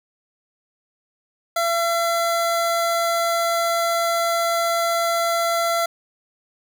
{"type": "tone", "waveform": "25% pulse", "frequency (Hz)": 677, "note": "E5", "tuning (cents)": 46, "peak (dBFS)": -15, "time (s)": [1.56, 5.86], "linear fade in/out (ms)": 5, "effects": []}